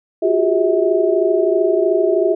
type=tone cluster; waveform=sine; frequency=351.2 / 374.2 / 407.1 / 645 Hz; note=F4 / F#4 / G#4 / E5; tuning=+10 / +20 / -35 / -38 cents; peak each=-18 dBFS; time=0.22-2.35 s; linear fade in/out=10 ms; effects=none